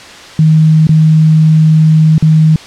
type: tone with dropouts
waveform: sine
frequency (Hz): 157.2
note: D#3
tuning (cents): +18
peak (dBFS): -3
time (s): 0.39-2.56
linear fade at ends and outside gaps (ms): 2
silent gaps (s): 0.87-0.891 / 2.181-2.224
effects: white hiss -31 dBFS RMS until 2.66 s + low-pass 5000 Hz 12 dB/octave